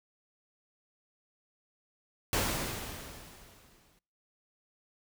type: noise with exponential decay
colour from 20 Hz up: pink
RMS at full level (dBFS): -28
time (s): 2.33-3.99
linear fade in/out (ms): 1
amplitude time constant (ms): 360
effects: noise-tail reverb RT60 0.6 s tail -26 dB re dry